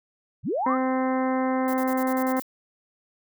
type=linear sweep; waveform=sine; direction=up; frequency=76 to 1396.9 Hz; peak=-23 dBFS; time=0.43-0.78 s; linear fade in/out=50 ms
type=harmonic tone; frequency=259.7 Hz; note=C4; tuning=13 cents flat; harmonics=1 / 2 / 3 / 4 / 5 / 6 / 7 / 8; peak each=-24 / -28 / -30 / -32 / -38 / -41 / -40 / -41 dBFS; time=0.66-2.4 s; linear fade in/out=5 ms
type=noise bursts; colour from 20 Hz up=violet; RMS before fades=-38 dBFS; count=8; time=1.68-2.421 s; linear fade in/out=0 ms; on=55 ms; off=43 ms
effects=none